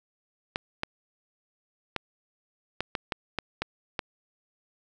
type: clicks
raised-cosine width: 0.3 ms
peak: -12 dBFS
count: 9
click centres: 0.559 / 0.834 / 1.963 / 2.806 / 2.952 / 3.122 / 3.387 / 3.62 / 3.992 s
effects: none